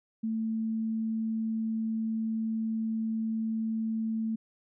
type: tone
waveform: sine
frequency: 222.4 Hz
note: A3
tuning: 19 cents sharp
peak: -28 dBFS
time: 0.23-4.36 s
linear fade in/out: 10 ms
effects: none